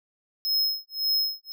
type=tone with tremolo; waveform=square; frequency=5150 Hz; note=E8; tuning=41 cents flat; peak=-21 dBFS; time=0.45-1.52 s; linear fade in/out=0 ms; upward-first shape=sine; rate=1.8 Hz; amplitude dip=100%; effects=none